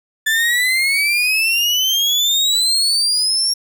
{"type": "exponential sweep", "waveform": "35% pulse", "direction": "up", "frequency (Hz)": [1746, 5588], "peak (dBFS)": -12, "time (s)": [0.26, 3.54], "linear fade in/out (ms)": 10, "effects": []}